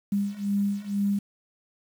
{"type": "beating tone pair", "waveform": "sine", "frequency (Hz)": [200, 202.1], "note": ["G3", "G#3"], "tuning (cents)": [35, -47], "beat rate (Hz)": 2.1, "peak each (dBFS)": [-28, -26], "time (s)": [0.12, 1.19], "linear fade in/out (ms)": 5, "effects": ["8-bit"]}